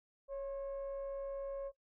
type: tone with frequency modulation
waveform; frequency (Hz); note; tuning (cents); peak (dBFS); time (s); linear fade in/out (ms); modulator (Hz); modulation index
sine; 553; C#5; -4; -37; 0.28-1.72; 50; 521; 0.29
effects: noise-tail reverb RT60 0.1 s tail -18 dB re dry + tanh soft clip ceiling -35 dBFS